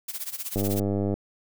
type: noise with tremolo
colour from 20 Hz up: blue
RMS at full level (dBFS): -31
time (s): 0.08-0.8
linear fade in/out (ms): 5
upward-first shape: sine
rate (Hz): 16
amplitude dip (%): 85
type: click train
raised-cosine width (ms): 2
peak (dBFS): -14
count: 59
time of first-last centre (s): 0.56-1.14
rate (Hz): 100
effects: none